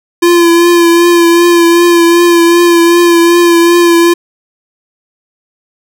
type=tone with vibrato; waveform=square; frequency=342.4 Hz; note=F4; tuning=34 cents flat; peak=-4 dBFS; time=0.22-4.14 s; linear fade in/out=10 ms; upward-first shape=triangle; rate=2.6 Hz; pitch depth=31 cents each way; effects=none